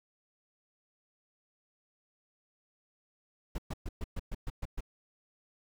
brown noise bursts, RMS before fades -35 dBFS, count 9, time 3.55-4.807 s, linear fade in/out 5 ms, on 33 ms, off 120 ms, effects none

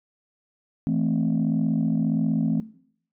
sine chord, A minor, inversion second, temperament equal, 164.81 / 220 / 261.6 Hz, E3 / A3 / C4, 0 / 0 / 0 cents, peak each -24 dBFS, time 0.87-2.6 s, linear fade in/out 0 ms, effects noise-tail reverb RT60 0.6 s tail -18 dB re dry + tanh soft clip ceiling -15 dBFS

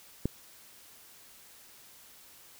click, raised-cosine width 3 ms, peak -15 dBFS, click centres 0.256 s, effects white hiss -55 dBFS RMS until 2.59 s

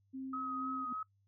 sine tone with tremolo, 264.5 Hz, C4, 19 cents sharp, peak -39 dBFS, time 0.13-0.86 s, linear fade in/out 20 ms, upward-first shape sine, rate 2.3 Hz, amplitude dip 40%
sine tone with vibrato, 1266 Hz, D#6, 30 cents sharp, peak -37 dBFS, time 0.33-1.03 s, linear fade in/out 5 ms, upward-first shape triangle, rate 3.3 Hz, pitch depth 23 cents each way
sine tone with exponential growth, 246.9 Hz, B3, in tune, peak -39 dBFS, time 0.79-0.93 s, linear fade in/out 5 ms, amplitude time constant 30 ms
effects noise-tail reverb RT60 0.1 s tail -21 dB re dry + added 99 Hz sine -70 dBFS peak until 1.27 s

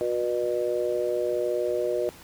harmonic tone, 121.2 Hz, B2, 32 cents flat, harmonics 3 / 4 / 5, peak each -28 / -28 / -28 dBFS, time 0.01-2.09 s, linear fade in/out 0 ms, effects pink hiss -48 dBFS RMS until 2.23 s + high-pass 60 Hz 12 dB/octave

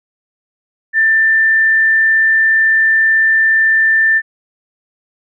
sine tone, 1781 Hz, A6, 21 cents sharp, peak -8 dBFS, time 0.93-4.22 s, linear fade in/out 50 ms, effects none

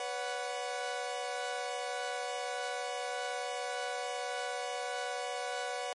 sawtooth chord, B suspended second, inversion none, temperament equal with one note detuned, 493.9 / 564.7 / 740 Hz, B4 / C#5 / F#5, 0 / +32 / 0 cents, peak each -36 / -37 / -34 dBFS, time 0-5.93 s, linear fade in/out 2 ms, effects low-pass 10000 Hz 12 dB/octave + MP3 48 kbps

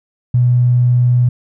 triangle tone with tanh clipping, 123.1 Hz, B2, 5 cents flat, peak -8 dBFS, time 0.34-1.29 s, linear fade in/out 5 ms, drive 3 dB, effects none

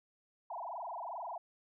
sine tone with frequency modulation, 830.6 Hz, G#5, in tune, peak -39 dBFS, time 0.5-1.38 s, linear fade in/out 5 ms, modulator 22.5 Hz, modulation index 7.7, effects none

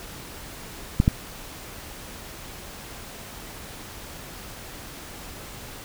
clicks, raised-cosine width 5 ms, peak -4 dBFS, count 2, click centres 1.001 / 1.079 s, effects pink hiss -40 dBFS RMS until 5.84 s

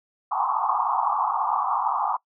white band-pass noise, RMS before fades -24 dBFS, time 0.31-2.17 s, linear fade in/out 10 ms, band 740 to 1200 Hz, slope 96 dB/octave, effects noise-tail reverb RT60 0.1 s tail -22 dB re dry

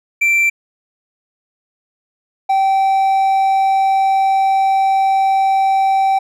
triangle tone pair in turn, 2347 / 774.9 Hz, D7 / G5, -2 / -20 cents, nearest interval octave + perfect fifth, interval 1918 cents, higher first, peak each -9 dBFS, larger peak neither, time 0.21-0.5 / 2.49-6.19 s, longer second, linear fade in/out 10 ms, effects none

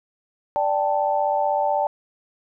sine chord, D suspended fourth, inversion none, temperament equal, 587.3 / 784 / 880 Hz, D5 / G5 / A5, 0 / 0 / 0 cents, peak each -23 dBFS, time 0.56-1.87 s, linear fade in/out 0 ms, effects none

